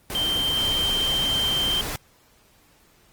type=tone in noise; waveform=sine; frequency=3136 Hz; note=G7; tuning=in tune; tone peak=-21 dBFS; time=0.15-1.81 s; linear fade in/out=0 ms; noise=pink; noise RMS=-30 dBFS; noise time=0.1-1.96 s; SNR=+6 dB; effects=pink hiss -58 dBFS RMS until 3.12 s + Opus 24 kbps